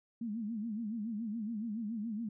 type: tone with vibrato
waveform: sine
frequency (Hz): 219.9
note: A3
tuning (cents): -1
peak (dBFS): -35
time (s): 0.21-2.29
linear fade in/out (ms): 5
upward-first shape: sine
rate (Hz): 7.1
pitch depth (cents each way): 130
effects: none